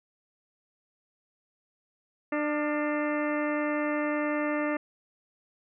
harmonic tone with a mistuned harmonic, 298.2 Hz, D4, 27 cents sharp, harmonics 1 / 2 / 3 / 4 / 5 / 6 / 7 / 8 / 9, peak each -29 / -31 / -40 / -37 / -41 / -37 / -39 / -49 / -46 dBFS, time 2.32-4.77 s, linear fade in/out 5 ms, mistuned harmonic 5, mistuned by -82 cents, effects none

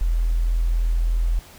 sine tone, 41.65 Hz, E1, 19 cents sharp, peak -17 dBFS, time 0.01-1.39 s, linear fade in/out 0 ms, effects pink hiss -46 dBFS RMS until 1.58 s

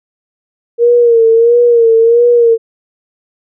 sine tone with vibrato, 466.2 Hz, A#4, in tune, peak -4 dBFS, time 0.78-2.58 s, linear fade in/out 50 ms, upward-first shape sine, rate 1.5 Hz, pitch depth 57 cents each way, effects none

